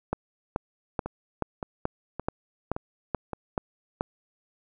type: two click trains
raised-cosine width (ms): 1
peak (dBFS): -12 / -18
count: 10 / 5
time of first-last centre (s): 0.13-4.009 / 1.06-3.333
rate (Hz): 2.32 / 1.76
effects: none